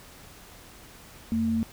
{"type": "tone pair together", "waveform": "sine", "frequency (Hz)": [89.95, 226.2], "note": ["F#2", "A3"], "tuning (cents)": [-48, 48], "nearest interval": "octave + major third", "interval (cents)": 1596, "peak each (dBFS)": [-34, -23], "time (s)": [1.32, 1.63], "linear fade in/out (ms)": 0, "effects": ["pink hiss -49 dBFS RMS until 1.72 s"]}